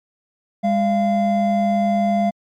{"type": "tone pair together", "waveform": "triangle", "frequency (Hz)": [203.4, 688], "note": ["G#3", "F5"], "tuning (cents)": [-36, -26], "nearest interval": "octave + major sixth", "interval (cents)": 2110, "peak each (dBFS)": -16, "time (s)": [0.63, 2.31], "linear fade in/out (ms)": 20, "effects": ["MP3 96 kbps"]}